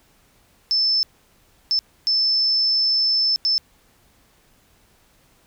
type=tone bursts at uneven times; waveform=sine; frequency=5274 Hz; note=E8; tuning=in tune; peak=-16 dBFS; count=4; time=0.71-1.03 / 1.71-1.79 / 2.07-3.36 / 3.45-3.58 s; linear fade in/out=0 ms; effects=pink hiss -58 dBFS RMS until 5.46 s